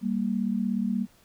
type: tone pair together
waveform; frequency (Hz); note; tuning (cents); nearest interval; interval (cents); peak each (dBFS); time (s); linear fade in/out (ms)
sine; 196.36 / 233.1; G3 / A#3; +3 / 0; minor third; 297; -27; 0.01-1.07; 50
effects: pink hiss -60 dBFS RMS until 1.24 s